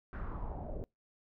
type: noise with low-pass filter sweep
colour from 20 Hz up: brown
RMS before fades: -40 dBFS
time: 0.13-0.84 s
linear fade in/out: 0 ms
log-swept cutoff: 1600 to 500 Hz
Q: 3.5
effects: noise-tail reverb RT60 0.2 s tail -26 dB re dry